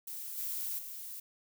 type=noise with level steps; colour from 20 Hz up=violet; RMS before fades=-42 / -37 / -44 dBFS; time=0.07-1.2 s; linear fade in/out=5 ms; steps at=0.37 / 0.78 s; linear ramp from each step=10 ms; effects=none